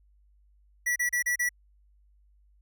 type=tone bursts; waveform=square; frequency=1949 Hz; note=B6; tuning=23 cents flat; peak=-25 dBFS; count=5; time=0.86-1.492 s; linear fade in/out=10 ms; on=100 ms; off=33 ms; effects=added 50 Hz sine -59 dBFS peak until 2.61 s